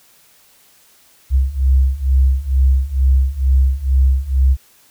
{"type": "beating tone pair", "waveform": "sine", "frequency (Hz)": [65, 67.2], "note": ["C2", "C2"], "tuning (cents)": [-11, 47], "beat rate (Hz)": 2.2, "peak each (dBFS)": [-15, -13], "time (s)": [1.3, 4.57], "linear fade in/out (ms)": 50, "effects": ["white hiss -51 dBFS RMS until 4.9 s"]}